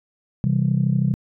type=chord; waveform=sine; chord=C major; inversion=none; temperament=just; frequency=130.81 / 163.52 / 196.22 Hz; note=C3 / E3 / G3; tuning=0 / -14 / +2 cents; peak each=-19 / -21 / -22 dBFS; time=0.44-1.14 s; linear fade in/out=0 ms; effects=tanh soft clip ceiling -8 dBFS